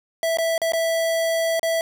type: tone with dropouts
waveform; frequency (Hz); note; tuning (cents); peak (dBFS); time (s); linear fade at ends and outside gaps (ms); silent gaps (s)
square; 658; E5; -3; -20; 0.23-1.81; 1; 0.372-0.385 / 0.579-0.617 / 0.721-0.734 / 1.595-1.63
effects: none